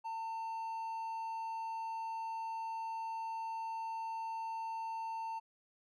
triangle tone, 900 Hz, A5, 39 cents sharp, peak -36 dBFS, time 0.04-5.4 s, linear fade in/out 20 ms, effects none

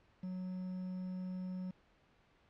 triangle tone with quantisation, 184.2 Hz, F#3, 7 cents flat, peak -37 dBFS, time 0.23-1.71 s, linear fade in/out 5 ms, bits 10, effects pink hiss -69 dBFS RMS until 2.49 s + low-pass 3000 Hz 12 dB/octave

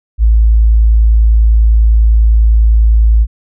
sine tone, 55 Hz, A1, in tune, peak -4 dBFS, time 0.18-3.27 s, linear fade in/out 50 ms, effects none

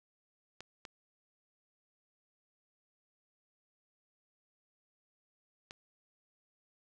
clicks, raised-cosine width 0.2 ms, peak -28 dBFS, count 3, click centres 0.606 / 0.852 / 5.709 s, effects none

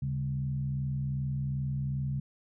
sine tone with frequency modulation, 136.7 Hz, C#3, 24 cents flat, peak -29 dBFS, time 0.02-2.2 s, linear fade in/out 5 ms, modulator 62.6 Hz, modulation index 0.59, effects none

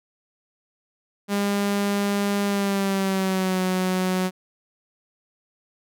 sawtooth tone with pitch glide, 201.8 to 185.05 Hz, G#3 to F#3, -49 to 0 cents, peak -17 dBFS, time 1.28-4.31 s, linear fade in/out 50 ms, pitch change -151 cents, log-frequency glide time 2.46-3.61 s, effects none

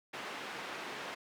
white band-pass noise, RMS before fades -43 dBFS, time 0.13-1.15 s, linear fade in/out 10 ms, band 220 to 2200 Hz, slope 12 dB/octave, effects none

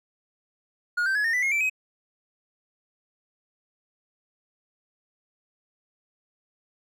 triangle tone with pitch steps, 1437 / 1558 / 1689.3 / 1831.5 / 1985.8 / 2153 / 2334 / 2531 Hz, F6 / G6 / G#6 / A#6 / B6 / C7 / D7 / D#7, +49 / -11 / +29 / -31 / +9 / +49 / -11 / +29 cents, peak -20 dBFS, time 0.97-1.698 s, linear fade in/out 10 ms, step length 91 ms, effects none

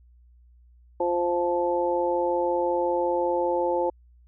harmonic tone, 174.61 Hz, F3, in tune, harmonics 2 / 3 / 4 / 5, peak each -27 / -25 / -37 / -27 dBFS, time 1-3.9 s, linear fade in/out 5 ms, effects added 60 Hz sine -52 dBFS peak until 4.27 s

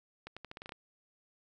accelerating click train, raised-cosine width 0.3 ms, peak -28 dBFS, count 9, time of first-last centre 0.27-0.721 s, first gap 96 ms, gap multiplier 0.84, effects none

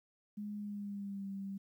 sine tone with pitch glide, 207.7 to 196.04 Hz, G#3 to G3, 0 to 0 cents, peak -39 dBFS, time 0.37-1.58 s, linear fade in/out 10 ms, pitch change -100 cents, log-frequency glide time 0.56-1.28 s, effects 12-bit

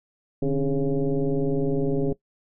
sine tone with frequency modulation, 130.1 Hz, C3, 9 cents flat, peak -20 dBFS, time 0.42-2.13 s, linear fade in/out 5 ms, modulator 140 Hz, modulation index 2.6, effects noise-tail reverb RT60 0.1 s tail -19 dB re dry

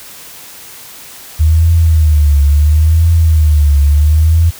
sine tone with vibrato, 77 Hz, D#2, 17 cents flat, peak -5 dBFS, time 1.39-4.51 s, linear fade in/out 20 ms, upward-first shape triangle, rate 0.73 Hz, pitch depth 150 cents each way, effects white hiss -33 dBFS RMS until 4.59 s

